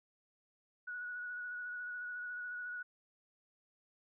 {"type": "tone with vibrato", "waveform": "sine", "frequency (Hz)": 1465, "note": "F#6", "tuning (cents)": -18, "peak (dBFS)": -40, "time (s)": [0.87, 2.83], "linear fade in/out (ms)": 10, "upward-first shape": "square", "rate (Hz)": 14, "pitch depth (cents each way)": 14, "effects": []}